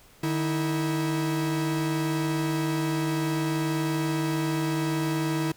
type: tone pair together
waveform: 45% pulse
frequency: 151.9 / 324.4 Hz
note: D#3 / E4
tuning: -41 / -28 cents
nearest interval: octave + minor second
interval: 1313 cents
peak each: -28 / -27 dBFS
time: 0.23-5.52 s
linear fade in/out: 5 ms
effects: pink hiss -55 dBFS RMS until 5.56 s